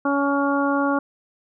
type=harmonic tone; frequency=281 Hz; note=C#4; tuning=24 cents sharp; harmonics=1 / 2 / 3 / 4 / 5; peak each=-21 / -25 / -27 / -26 / -27 dBFS; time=0.05-0.99 s; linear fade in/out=5 ms; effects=none